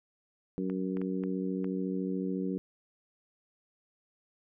harmonic tone, 93.9 Hz, F#2, 26 cents sharp, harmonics 2 / 3 / 4 / 5, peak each -33 / -35 / -38 / -41 dBFS, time 0.58-2.58 s, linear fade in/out 0 ms
clicks, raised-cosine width 0.5 ms, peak -31 dBFS, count 5, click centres 0.699 / 0.97 / 1.016 / 1.237 / 1.644 s
effects none

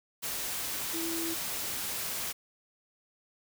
sine tone in noise, 331 Hz, E4, 7 cents sharp, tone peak -34 dBFS, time 0.93-1.35 s, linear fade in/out 20 ms, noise white, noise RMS -35 dBFS, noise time 0.22-2.33 s, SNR -2 dB, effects none

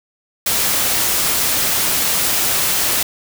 white noise, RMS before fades -17 dBFS, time 0.46-3.03 s, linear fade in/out 5 ms, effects none

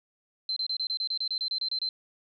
sine tone bursts, 4100 Hz, C8, 36 cents flat, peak -27 dBFS, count 14, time 0.49-1.89 s, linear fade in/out 2 ms, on 74 ms, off 28 ms, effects none

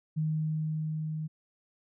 sine tone with level ramp, 155.9 Hz, D#3, 4 cents sharp, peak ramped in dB -26 to -32 dBFS, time 0.16-1.28 s, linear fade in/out 20 ms, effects none

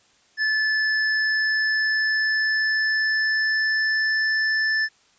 square tone with pitch glide, 1739 to 1755.1 Hz, A6 to A6, -21 to -5 cents, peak -20 dBFS, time 0.37-4.89 s, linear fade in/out 50 ms, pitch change +16 cents, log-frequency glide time 1.19-4.31 s, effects white hiss -59 dBFS RMS until 5.18 s + resampled to 16000 Hz

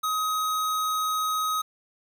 square tone, 1263 Hz, D#6, 26 cents sharp, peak -25 dBFS, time 0.03-1.62 s, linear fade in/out 10 ms, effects 9-bit

